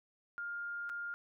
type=tone with dropouts; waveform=sine; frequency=1408 Hz; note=F6; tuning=14 cents sharp; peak=-38 dBFS; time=0.38-1.14 s; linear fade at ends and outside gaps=0 ms; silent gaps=0.893-0.898 s; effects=none